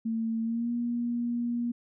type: tone with pitch glide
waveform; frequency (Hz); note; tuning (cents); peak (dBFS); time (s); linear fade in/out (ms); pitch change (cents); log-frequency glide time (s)
sine; 225.6 to 238.3; A3 to A#3; +44 to +38; -27; 0.05-1.72; 10; +94; 0.42-0.71
effects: none